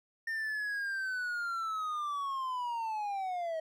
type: linear sweep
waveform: triangle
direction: down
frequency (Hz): 1820 to 631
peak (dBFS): -31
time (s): 0.27-3.6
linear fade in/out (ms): 5
effects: none